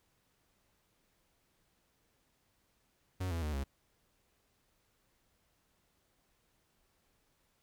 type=tone with pitch steps; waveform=45% pulse; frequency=92.3 / 83.67 / 75.84 / 68.75 Hz; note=F#2 / E2 / D#2 / C#2; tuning=-4 / +26 / -44 / -14 cents; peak=-34 dBFS; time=3.2-3.64 s; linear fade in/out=10 ms; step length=110 ms; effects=pink hiss -75 dBFS RMS until 7.62 s